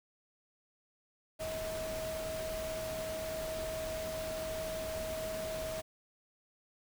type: tone in noise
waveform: sine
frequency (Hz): 637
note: D#5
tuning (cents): +41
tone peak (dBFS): -37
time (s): 1.39-5.82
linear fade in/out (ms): 20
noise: pink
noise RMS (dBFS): -43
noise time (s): 1.39-5.82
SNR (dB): +3
effects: none